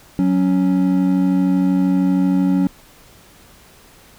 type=tone pair together; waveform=triangle; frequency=185 / 277.9 Hz; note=F#3 / C#4; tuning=0 / +4 cents; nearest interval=perfect fifth; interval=704 cents; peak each=-14 dBFS; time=0.19-2.67 s; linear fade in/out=0 ms; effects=pink hiss -47 dBFS RMS until 4.18 s